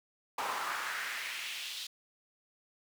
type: noise with high-pass filter sweep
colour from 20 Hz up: brown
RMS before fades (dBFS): -38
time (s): 0.38-1.87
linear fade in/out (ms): 5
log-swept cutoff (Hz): 890 to 3800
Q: 2.3
effects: none